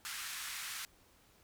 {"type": "band-pass noise", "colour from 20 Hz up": "pink", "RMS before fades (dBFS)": -43, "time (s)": [0.05, 0.85], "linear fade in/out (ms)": 0, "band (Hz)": [1300, 14000], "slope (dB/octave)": 24, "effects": ["pink hiss -66 dBFS RMS until 1.43 s"]}